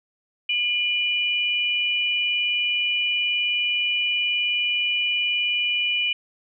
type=tone pair together; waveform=sine; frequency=2421 / 2960 Hz; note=D#7 / F#7; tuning=-48 / 0 cents; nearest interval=minor third; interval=348 cents; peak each=-23 dBFS; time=0.49-6.13 s; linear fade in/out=5 ms; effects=none